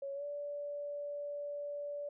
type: tone with pitch glide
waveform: sine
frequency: 554.4 to 578.9 Hz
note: C#5 to D5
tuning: 0 to -25 cents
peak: -38 dBFS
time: 0.02-2.09 s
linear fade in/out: 5 ms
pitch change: +75 cents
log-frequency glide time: 0.14-0.24 s
effects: none